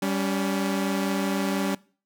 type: tone pair together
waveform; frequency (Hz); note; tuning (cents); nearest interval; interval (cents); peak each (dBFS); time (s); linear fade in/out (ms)
sawtooth; 196 / 281.9; G3 / C#4; 0 / +29; tritone; 629; -22 / -24; 0.02-1.75; 5
effects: noise-tail reverb RT60 0.4 s tail -22 dB re dry